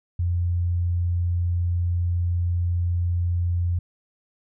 sine tone, 87.31 Hz, F2, in tune, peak -20 dBFS, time 0.19-3.79 s, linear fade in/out 5 ms, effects none

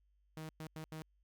sawtooth tone bursts at uneven times, 157.4 Hz, D#3, 20 cents sharp, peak -40 dBFS, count 4, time 0.37-0.49 / 0.6-0.67 / 0.76-0.84 / 0.92-1.02 s, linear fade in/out 0 ms, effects added 50 Hz sine -70 dBFS peak until 1.23 s

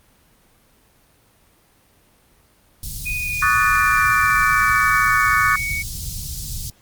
pink band-stop noise, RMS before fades -29 dBFS, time 2.83-6.7 s, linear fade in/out 2 ms, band 150 to 4500 Hz, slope 24 dB/octave
sine tone with pitch glide, 2480 to 2235 Hz, D#7 to C#7, -6 to +14 cents, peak -22 dBFS, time 3.05-5.83 s, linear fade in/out 20 ms, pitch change -180 cents, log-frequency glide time 3.15-5.29 s
sine chord, D# half-diminished seventh, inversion third, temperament equal with one note detuned, 1128.8 / 1244.5 / 1480 / 1760 Hz, C#6 / D#6 / F#6 / A6, +31 / 0 / 0 / 0 cents, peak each -20 dBFS, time 3.42-5.56 s, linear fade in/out 5 ms
effects pink hiss -56 dBFS RMS until 6.81 s + Opus 32 kbps

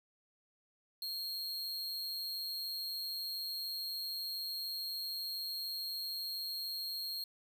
45% pulse tone with amplitude modulation, 4249 Hz, C8, 26 cents sharp, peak -35 dBFS, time 1.02-7.24 s, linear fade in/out 2 ms, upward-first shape sine, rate 187 Hz, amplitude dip 45%, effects none

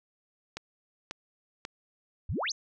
click train, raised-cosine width 0.2 ms, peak -19 dBFS, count 3, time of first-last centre 0.57-1.651 s, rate 1.85 Hz
sine exponential sweep, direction up, 62 to 6820 Hz, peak -29 dBFS, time 2.29-2.52 s, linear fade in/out 5 ms
effects none

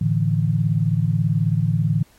sine chord, A suspended fourth, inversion none, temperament equal with one note detuned, 110 / 146.41 / 164.81 Hz, A2 / D3 / E3, 0 / -5 / 0 cents, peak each -21 dBFS, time 0.01-2.03 s, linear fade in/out 5 ms, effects pink hiss -56 dBFS RMS until 2.18 s + AAC 48 kbps

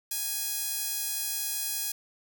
sawtooth tone with high-pass filter, 830.6 Hz, G#5, in tune, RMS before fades -32 dBFS, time 0.11-1.92 s, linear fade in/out 5 ms, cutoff 7100 Hz, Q 0.56, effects none

